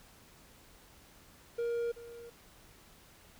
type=tone with echo; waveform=triangle; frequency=470.3 Hz; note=A#4; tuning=15 cents sharp; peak=-29 dBFS; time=1.58-1.92 s; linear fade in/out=10 ms; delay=380 ms; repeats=1; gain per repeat=-15 dB; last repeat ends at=2.3 s; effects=pink hiss -59 dBFS RMS until 3.39 s